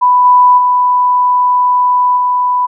sine tone with level steps, 992 Hz, B5, 7 cents sharp, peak -5 / -3 / -7 / -9 dBFS, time 0.01-2.67 s, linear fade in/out 20 ms, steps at 0.24 / 0.57 / 2.16 s, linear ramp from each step 20 ms, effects none

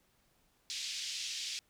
white band-pass noise, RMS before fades -40 dBFS, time 0.7-1.59 s, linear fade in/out 0 ms, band 2600 to 6000 Hz, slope 24 dB/octave, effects pink hiss -72 dBFS RMS until 1.69 s

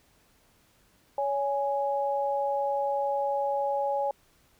sine tone pair together, 561.6 / 830.6 Hz, C#5 / G#5, +22 / 0 cents, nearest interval perfect fifth, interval 678 cents, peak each -28 dBFS, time 1.18-4.11 s, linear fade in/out 2 ms, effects pink hiss -64 dBFS RMS until 4.59 s

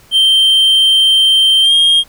triangle tone with pitch glide, 3136 to 3233 Hz, G7 to G#7, 0 to -47 cents, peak -5 dBFS, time 0.11-2.04 s, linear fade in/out 50 ms, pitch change +53 cents, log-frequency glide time 1.62-1.73 s, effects pink hiss -45 dBFS RMS until 2.08 s

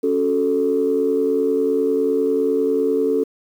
sine chord, F# minor, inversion second, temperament equal, 277.2 / 370 / 440 Hz, C#4 / F#4 / A4, 0 / 0 / 0 cents, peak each -21 / -23 / -17 dBFS, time 0.03-3.24 s, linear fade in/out 10 ms, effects tanh soft clip ceiling -8 dBFS + 8-bit

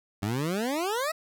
20% pulse exponential sweep, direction up, 96 to 659.3 Hz, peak -22 dBFS, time 0.22-1.12 s, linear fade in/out 10 ms, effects none

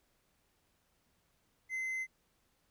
triangle tone, 2058 Hz, C7, 29 cents flat, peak -33 dBFS, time 1.69-2.07 s, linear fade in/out 50 ms, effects pink hiss -75 dBFS RMS until 2.7 s

